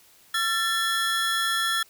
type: tone cluster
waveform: square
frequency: 1356 / 1766 / 3352 Hz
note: E6 / A6 / G#7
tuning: +49 / +6 / +15 cents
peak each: -28 dBFS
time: 0.34-1.83 s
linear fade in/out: 5 ms
effects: white hiss -56 dBFS RMS until 1.89 s